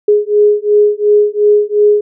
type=beating tone pair; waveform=sine; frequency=415.3 / 418.1 Hz; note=G#4 / G#4; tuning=0 / +12 cents; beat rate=2.8 Hz; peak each=-10 dBFS; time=0.08-2.01 s; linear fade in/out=5 ms; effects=none